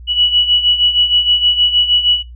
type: beating tone pair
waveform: sine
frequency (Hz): 2935 / 2941.4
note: F#7 / F#7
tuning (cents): -15 / -11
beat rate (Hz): 6.4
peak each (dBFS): -16 / -11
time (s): 0.07-2.23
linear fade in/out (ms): 50
effects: noise-tail reverb RT60 0.2 s tail -20 dB re dry + added 60 Hz sine -31 dBFS peak until 2.35 s

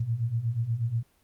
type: beating tone pair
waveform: sine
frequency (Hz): 110.8 / 119.1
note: A2 / A#2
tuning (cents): +13 / +38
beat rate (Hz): 8.3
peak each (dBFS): -31 / -27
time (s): 0-1.03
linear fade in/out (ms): 5
effects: pink hiss -66 dBFS RMS until 1.23 s + Opus 32 kbps

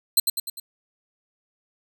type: tone with echo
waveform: 10% pulse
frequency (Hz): 4134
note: C8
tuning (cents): -22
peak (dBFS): -7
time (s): 0.17-0.2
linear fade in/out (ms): 5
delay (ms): 100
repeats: 4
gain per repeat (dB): -5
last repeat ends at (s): 0.6
effects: none

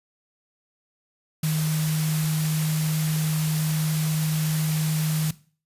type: tone in noise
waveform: sine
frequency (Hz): 155.56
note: D#3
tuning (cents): 0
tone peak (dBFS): -21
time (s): 1.43-5.31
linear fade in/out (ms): 5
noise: white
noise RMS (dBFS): -32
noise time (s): 1.43-5.31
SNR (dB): +8
effects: noise-tail reverb RT60 0.4 s tail -18 dB re dry + resampled to 32000 Hz

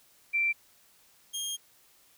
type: tone pair in turn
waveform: sine / 20% pulse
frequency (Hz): 2349 / 3231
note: D7 / G#7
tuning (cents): 0 / -48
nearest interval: tritone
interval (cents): 552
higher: second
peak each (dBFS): -24 / -27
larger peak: first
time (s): 0.33-0.53 / 1.33-1.57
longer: second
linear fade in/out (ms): 20
effects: white hiss -62 dBFS RMS until 2.17 s

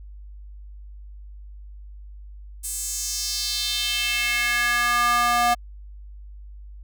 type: tone with high-pass filter sweep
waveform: square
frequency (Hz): 240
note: B3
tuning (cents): -49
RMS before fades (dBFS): -23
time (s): 2.63-5.55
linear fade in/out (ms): 20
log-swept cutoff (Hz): 8900 to 800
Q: 2.8
effects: added 50 Hz sine -38 dBFS peak until 6.83 s

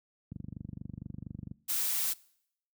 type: click train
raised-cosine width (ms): 5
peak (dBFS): -26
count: 30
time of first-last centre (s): 0.32-1.513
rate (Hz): 24.3
type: noise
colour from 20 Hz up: blue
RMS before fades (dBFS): -31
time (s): 1.68-2.14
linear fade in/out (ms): 20
effects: noise-tail reverb RT60 0.7 s tail -23 dB re dry + high-pass 100 Hz 12 dB/octave

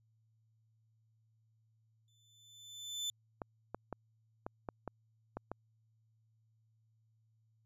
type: tone with exponential growth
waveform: 30% pulse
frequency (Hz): 3520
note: A7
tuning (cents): 0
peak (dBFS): -32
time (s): 2.08-3.1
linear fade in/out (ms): 1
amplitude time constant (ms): 220
type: clicks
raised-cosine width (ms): 1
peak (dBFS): -26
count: 8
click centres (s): 3.418 / 3.746 / 3.927 / 4.465 / 4.688 / 4.877 / 5.37 / 5.516
effects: added 111 Hz sine -70 dBFS peak until 7.65 s + resampled to 32000 Hz

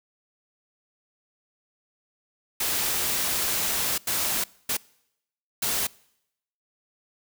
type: noise bursts at uneven times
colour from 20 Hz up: white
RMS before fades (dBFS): -26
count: 4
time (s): 2.6-3.98 / 4.07-4.44 / 4.69-4.77 / 5.62-5.87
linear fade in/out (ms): 5
effects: noise-tail reverb RT60 0.8 s tail -24 dB re dry

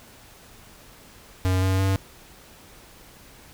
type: tone with pitch steps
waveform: square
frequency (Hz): 93 / 94.57 / 96.17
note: F#2 / F#2 / G2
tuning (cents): +9 / +38 / -33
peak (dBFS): -20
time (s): 1.45-1.96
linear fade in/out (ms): 0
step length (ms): 170
effects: pink hiss -49 dBFS RMS until 3.53 s

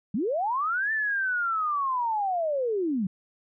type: linear two-way sweep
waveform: sine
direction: up then down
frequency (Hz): 174.61 to 1786 to 174.61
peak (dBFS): -24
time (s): 0.14-3.07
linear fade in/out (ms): 5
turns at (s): 0.92
effects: none

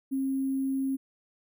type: tone with sample-and-hold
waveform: sine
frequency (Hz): 268.7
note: C4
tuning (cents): +46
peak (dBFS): -26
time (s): 0.11-0.97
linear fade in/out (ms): 20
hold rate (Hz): 11025
effects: none

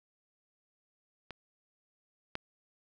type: clicks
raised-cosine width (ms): 0.3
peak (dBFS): -26 / -19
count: 2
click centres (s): 1.307 / 2.354
effects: none

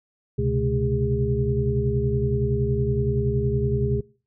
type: tone cluster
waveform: sine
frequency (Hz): 70.2 / 125.6 / 136.3 / 214.4 / 406.6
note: C#2 / B2 / C#3 / A3 / G#4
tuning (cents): +22 / +30 / -29 / -45 / -37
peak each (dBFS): -28 / -24 / -27 / -30 / -26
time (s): 0.38-4.01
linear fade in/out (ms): 10
effects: noise-tail reverb RT60 0.4 s tail -23 dB re dry

